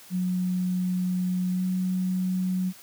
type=tone with pitch glide; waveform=sine; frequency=182.2 to 184.64 Hz; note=F#3 to F#3; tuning=-26 to -3 cents; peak=-23 dBFS; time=0.1-2.73 s; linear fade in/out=50 ms; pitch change=+23 cents; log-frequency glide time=1.54-1.61 s; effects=white hiss -49 dBFS RMS until 2.82 s + high-pass 100 Hz 12 dB/octave